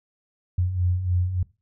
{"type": "beating tone pair", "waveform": "sine", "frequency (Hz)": [87.31, 90.71], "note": ["F2", "F#2"], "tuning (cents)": [0, -34], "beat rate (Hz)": 3.4, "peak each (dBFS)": [-28, -21], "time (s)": [0.58, 1.43], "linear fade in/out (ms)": 5, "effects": ["noise-tail reverb RT60 0.3 s tail -21 dB re dry"]}